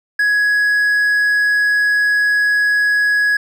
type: tone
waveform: triangle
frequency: 1672 Hz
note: G#6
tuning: 11 cents sharp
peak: -10 dBFS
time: 0.19-3.37 s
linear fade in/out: 5 ms
effects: none